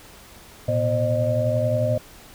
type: tone cluster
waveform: sine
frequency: 113.8 / 125.1 / 244.4 / 530 / 611 Hz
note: A#2 / B2 / B3 / C5 / D#5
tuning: -41 / +23 / -18 / +22 / -32 cents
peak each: -23 / -31 / -31 / -27 / -22 dBFS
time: 0.68-1.98 s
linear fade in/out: 5 ms
effects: pink hiss -46 dBFS RMS until 2.34 s